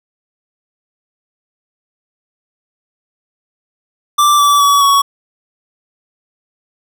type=tone with pitch steps; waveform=square; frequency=1174.7 / 1155.9 / 1137.3 / 1119.1 Hz; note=D6 / D6 / C#6 / C#6; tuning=0 / -28 / +44 / +16 cents; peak=-8 dBFS; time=4.18-5.02 s; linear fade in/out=10 ms; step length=210 ms; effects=none